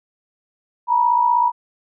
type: tone pair together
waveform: sine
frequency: 914 / 970.1 Hz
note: A#5 / B5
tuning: -34 / -31 cents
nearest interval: minor second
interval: 103 cents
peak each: -20 / -14 dBFS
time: 0.87-1.52 s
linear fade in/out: 50 ms
effects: none